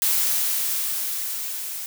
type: noise with level ramp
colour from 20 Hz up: blue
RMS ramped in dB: -20 to -32 dBFS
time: 0.02-1.86 s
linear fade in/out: 0 ms
effects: none